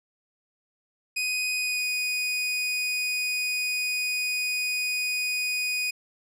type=tone with pitch glide; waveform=sawtooth; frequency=2497 to 2475 Hz; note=D#7 to D#7; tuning=+6 to -10 cents; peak=-22 dBFS; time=1.16-5.91 s; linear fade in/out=10 ms; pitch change=-16 cents; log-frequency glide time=1.55-1.83 s; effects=low-pass 12000 Hz 12 dB/octave